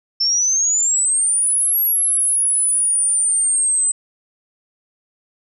sine exponential two-way sweep, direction up then down, 5330 to 11540 to 8060 Hz, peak -14 dBFS, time 0.2-3.92 s, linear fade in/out 10 ms, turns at 1.79 s, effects none

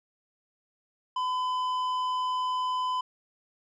sine tone with tanh clipping, 1010 Hz, B5, 39 cents sharp, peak -28 dBFS, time 1.16-3.01 s, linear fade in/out 5 ms, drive 9 dB, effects none

